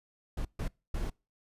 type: noise bursts at uneven times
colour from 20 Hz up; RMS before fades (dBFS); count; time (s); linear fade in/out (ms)
brown; -33; 3; 0.37-0.45 / 0.59-0.68 / 0.94-1.1; 5
effects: noise-tail reverb RT60 0.3 s tail -26 dB re dry + resampled to 32000 Hz